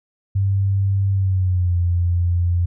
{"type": "tone with pitch glide", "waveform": "sine", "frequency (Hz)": [98, 87.31], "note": ["G2", "F2"], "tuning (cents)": [0, 0], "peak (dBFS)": -15, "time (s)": [0.35, 2.66], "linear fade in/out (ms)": 10, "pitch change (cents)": -200, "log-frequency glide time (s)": [1.11, 1.77], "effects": []}